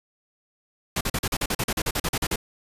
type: noise bursts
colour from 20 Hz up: pink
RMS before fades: -25 dBFS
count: 16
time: 0.96-2.359 s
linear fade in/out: 5 ms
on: 49 ms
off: 41 ms
effects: resampled to 32000 Hz